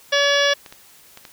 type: harmonic tone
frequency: 569 Hz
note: C#5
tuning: 45 cents sharp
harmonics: 1 / 2 / 3 / 4 / 5 / 6 / 7 / 8 / 9 / 10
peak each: -19 / -27 / -20 / -28 / -26 / -22 / -32 / -34 / -29 / -30 dBFS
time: 0.12-0.54 s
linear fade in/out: 10 ms
type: clicks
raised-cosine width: 0.2 ms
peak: -21 dBFS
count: 4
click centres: 0.662 / 0.725 / 1.174 / 1.252 s
effects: white hiss -49 dBFS RMS until 1.32 s